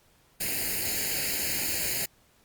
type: noise with comb filter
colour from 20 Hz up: white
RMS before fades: -29 dBFS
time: 0.4-2.06 s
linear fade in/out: 10 ms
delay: 0.43 ms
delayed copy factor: +0.85
effects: pink hiss -63 dBFS RMS until 2.44 s + Opus 48 kbps